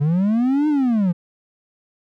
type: linear two-way sweep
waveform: triangle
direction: up then down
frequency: 138.6 to 308.5 to 166.1 Hz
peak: -13 dBFS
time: 0-1.13 s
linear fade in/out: 20 ms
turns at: 0.68 s
effects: none